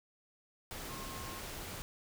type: tone in noise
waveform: sine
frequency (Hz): 1072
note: C6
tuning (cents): +42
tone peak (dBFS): -49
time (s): 0.9-1.39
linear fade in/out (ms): 0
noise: pink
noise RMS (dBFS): -44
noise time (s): 0.71-1.82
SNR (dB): -8
effects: none